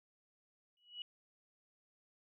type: tone with exponential growth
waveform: sine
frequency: 2927 Hz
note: F#7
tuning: 19 cents flat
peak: -39 dBFS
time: 0.77-1.02 s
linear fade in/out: 1 ms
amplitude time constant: 53 ms
effects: none